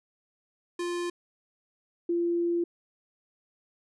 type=tone pair in turn; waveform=square / sine; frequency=349.2 / 343.4 Hz; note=F4 / F4; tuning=0 / -29 cents; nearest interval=unison; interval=29 cents; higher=first; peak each=-30 / -24 dBFS; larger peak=second; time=0.79-1.1 / 2.09-2.64 s; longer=second; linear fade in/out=5 ms; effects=resampled to 24000 Hz